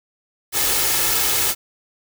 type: noise with comb filter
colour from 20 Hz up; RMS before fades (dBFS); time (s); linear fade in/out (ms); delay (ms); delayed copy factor
white; -19; 0.52-1.55; 50; 2.3; +0.55
effects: none